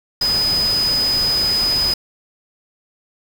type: tone in noise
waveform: sine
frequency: 5000 Hz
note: D#8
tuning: 8 cents sharp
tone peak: -15 dBFS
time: 0.21-1.94 s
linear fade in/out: 5 ms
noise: pink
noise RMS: -27 dBFS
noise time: 0.21-1.94 s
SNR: +9 dB
effects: none